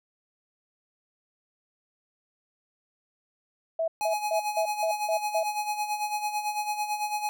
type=tone bursts; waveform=sine; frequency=654 Hz; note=E5; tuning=14 cents flat; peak=-24 dBFS; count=7; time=3.79-5.433 s; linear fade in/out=5 ms; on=89 ms; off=170 ms
type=tone with tremolo; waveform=square; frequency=840 Hz; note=G#5; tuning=19 cents sharp; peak=-26 dBFS; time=4.01-7.29 s; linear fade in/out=0 ms; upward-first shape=sine; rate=9 Hz; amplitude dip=65%
effects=none